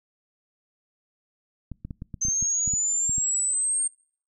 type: clicks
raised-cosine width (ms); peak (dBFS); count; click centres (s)
5; -22; 12; 1.717 / 1.85 / 1.908 / 2.021 / 2.142 / 2.251 / 2.284 / 2.426 / 2.677 / 2.737 / 3.095 / 3.182
type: exponential sweep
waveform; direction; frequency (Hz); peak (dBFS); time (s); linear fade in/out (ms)
sine; up; 6220 to 8670; -22; 2.21-3.88; 10
effects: noise-tail reverb RT60 0.5 s tail -26 dB re dry